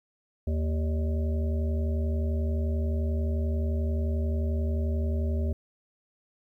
harmonic tone with a mistuned harmonic, 77.78 Hz, D#2, in tune, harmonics 1 / 3 / 5 / 7 / 8, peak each -25 / -35 / -39 / -42 / -43 dBFS, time 0.47-5.53 s, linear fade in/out 5 ms, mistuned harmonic 7, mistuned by +82 cents, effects 11-bit

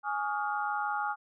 sine tone cluster, 833 / 1133 / 1239 / 1412 Hz, G#5 / C#6 / D#6 / F6, +5 / +37 / -8 / +19 cents, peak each -32 / -39 / -37 / -35 dBFS, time 0.03-1.16 s, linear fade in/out 50 ms, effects none

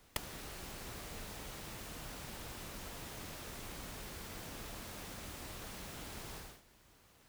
pink noise with ADSR envelope, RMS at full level -26 dBFS, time 0.16-6.63 s, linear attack 3 ms, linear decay 7 ms, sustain -21 dB, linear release 270 ms, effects pink hiss -65 dBFS RMS until 7.28 s

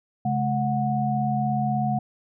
sine tone cluster, 136.4 / 212.8 / 732 Hz, C#3 / G#3 / F#5, -28 / +42 / -19 cents, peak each -26 / -26 / -25 dBFS, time 0.25-1.99 s, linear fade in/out 5 ms, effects none

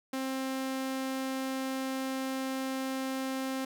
sawtooth tone, 264.5 Hz, C4, 19 cents sharp, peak -28 dBFS, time 0.13-3.65 s, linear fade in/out 5 ms, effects none

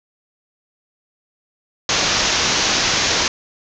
white low-pass noise, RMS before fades -18 dBFS, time 1.89-3.28 s, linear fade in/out 2 ms, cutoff 6700 Hz, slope 96 dB/octave, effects none

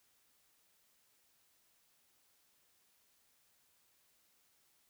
silence, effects white hiss -73 dBFS RMS until 4.89 s

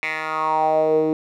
10% pulse tone with band-pass filter sweep, 156.9 Hz, D#3, 15 cents sharp, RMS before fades -20 dBFS, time 0.03-1.13 s, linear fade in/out 0 ms, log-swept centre 2200 to 350 Hz, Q 5.1, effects none

